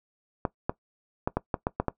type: clicks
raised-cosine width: 1 ms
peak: -11 dBFS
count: 8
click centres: 0.452 / 0.695 / 1.275 / 1.37 / 1.542 / 1.669 / 1.8 / 1.883 s
effects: noise-tail reverb RT60 0.1 s tail -19 dB re dry